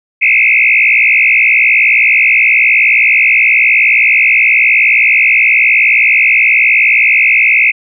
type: tone with frequency modulation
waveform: sine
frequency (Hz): 2349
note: D7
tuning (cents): 0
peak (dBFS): -5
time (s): 0.21-7.72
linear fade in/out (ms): 20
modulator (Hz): 59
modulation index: 4.4
effects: none